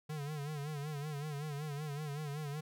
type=tone with vibrato; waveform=square; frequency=147.8 Hz; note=D3; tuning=11 cents sharp; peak=-39 dBFS; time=0.09-2.61 s; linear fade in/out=10 ms; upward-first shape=sine; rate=5.3 Hz; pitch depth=88 cents each way; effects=none